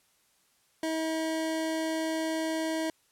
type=tone; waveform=25% pulse; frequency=320.2 Hz; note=D#4; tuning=50 cents sharp; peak=-25 dBFS; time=0.83-2.9 s; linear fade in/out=2 ms; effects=white hiss -68 dBFS RMS until 3.11 s + low-pass 12000 Hz 12 dB/octave